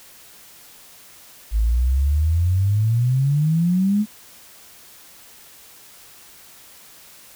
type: exponential sweep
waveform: sine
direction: up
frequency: 51.91 to 216.2 Hz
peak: -15 dBFS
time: 1.51-4.06 s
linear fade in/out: 50 ms
effects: white hiss -46 dBFS RMS until 7.35 s